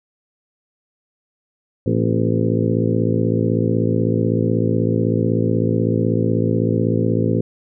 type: harmonic tone with a mistuned harmonic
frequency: 56.1 Hz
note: A1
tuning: 34 cents sharp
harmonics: 2 / 3 / 4 / 5 / 6 / 7 / 8 / 9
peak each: -20 / -22 / -23 / -24 / -25 / -25 / -26 / -27 dBFS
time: 1.86-7.41 s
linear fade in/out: 5 ms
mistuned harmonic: 5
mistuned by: -69 cents
effects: none